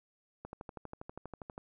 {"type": "click train", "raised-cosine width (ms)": 1, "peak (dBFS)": -29, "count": 15, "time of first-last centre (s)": [0.45, 1.579], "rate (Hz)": 12.4, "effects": []}